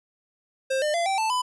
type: tone with pitch steps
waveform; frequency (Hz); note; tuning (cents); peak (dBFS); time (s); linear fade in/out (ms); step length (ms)
square; 530 / 601.8 / 683.4 / 776 / 881.1 / 1000.5; C5 / D5 / F5 / G5 / A5 / B5; +22 / +42 / -38 / -18 / +2 / +22; -23; 0.7-1.42; 10; 120
effects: resampled to 24000 Hz